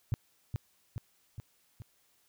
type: tone with echo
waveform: sine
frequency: 110 Hz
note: A2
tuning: in tune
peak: -25 dBFS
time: 0.12-0.14 s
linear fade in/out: 0 ms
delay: 420 ms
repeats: 4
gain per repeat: -4 dB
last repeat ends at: 1.82 s
effects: white hiss -70 dBFS RMS until 2.28 s